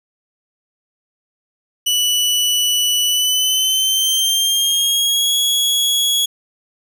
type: tone with pitch glide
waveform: sawtooth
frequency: 2960 to 3342 Hz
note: F#7 to G#7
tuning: 0 to +10 cents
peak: -11 dBFS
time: 1.86-6.26 s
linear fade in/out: 10 ms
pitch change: +210 cents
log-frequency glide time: 3.05-5.35 s
effects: 8-bit